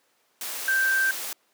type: tone in noise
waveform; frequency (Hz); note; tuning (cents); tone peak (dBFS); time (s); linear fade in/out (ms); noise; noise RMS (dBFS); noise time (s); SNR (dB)
sine; 1568; G6; 0; -20; 0.68-1.11; 2; white; -33; 0.41-1.33; +10
effects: pink hiss -66 dBFS RMS until 1.53 s + high-pass 400 Hz 12 dB/octave